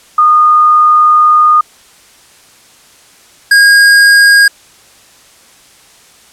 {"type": "tone pair in turn", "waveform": ["sine", "square"], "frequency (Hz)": [1226, 1629.5], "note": ["D#6", "G#6"], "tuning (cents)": [-26, -33], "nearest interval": "perfect fourth", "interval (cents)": 493, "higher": "second", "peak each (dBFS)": -3, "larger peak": "neither", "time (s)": [[0.18, 1.61], [3.51, 4.48]], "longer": "first", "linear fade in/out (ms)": 5, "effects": ["white hiss -42 dBFS RMS until 6.32 s", "low-pass 10000 Hz 12 dB/octave"]}